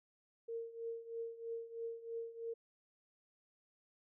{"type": "tone with tremolo", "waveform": "sine", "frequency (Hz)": 459.9, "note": "A#4", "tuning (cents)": -23, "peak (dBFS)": -38, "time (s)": [0.48, 2.54], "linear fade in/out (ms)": 10, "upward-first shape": "triangle", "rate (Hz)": 3.1, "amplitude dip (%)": 85, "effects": []}